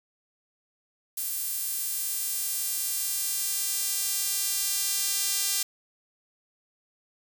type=tone with high-pass filter sweep; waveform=sawtooth; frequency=396.6 Hz; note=G4; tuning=20 cents sharp; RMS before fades=-29 dBFS; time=1.17-5.63 s; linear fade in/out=5 ms; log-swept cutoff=11000 to 5800 Hz; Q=0.76; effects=8-bit